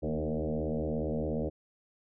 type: tone with frequency modulation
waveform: sine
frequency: 151.8 Hz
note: D#3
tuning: 42 cents flat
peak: -29 dBFS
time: 0.02-1.5 s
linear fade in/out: 20 ms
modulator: 77.1 Hz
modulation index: 5.8
effects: none